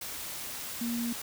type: tone in noise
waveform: sine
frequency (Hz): 235.6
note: A#3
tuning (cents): +19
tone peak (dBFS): -30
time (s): 0.81-1.13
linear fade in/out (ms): 5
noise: white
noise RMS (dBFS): -39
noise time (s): 0.01-1.22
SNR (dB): +6
effects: none